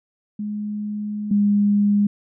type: tone pair in turn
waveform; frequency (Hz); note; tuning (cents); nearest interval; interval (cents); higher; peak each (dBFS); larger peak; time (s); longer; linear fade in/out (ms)
sine; 209.1 / 204.6; G#3 / G#3; +12 / -26; unison; 38; first; -24 / -14; second; 0.39-1.31 / 1.31-2.07; first; 5
effects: none